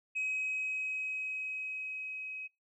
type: tone with level ramp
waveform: sine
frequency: 2539 Hz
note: D#7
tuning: 34 cents sharp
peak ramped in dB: -29 to -39 dBFS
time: 0.15-2.48 s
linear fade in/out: 20 ms
effects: noise-tail reverb RT60 0.2 s tail -22 dB re dry + tanh soft clip ceiling -29 dBFS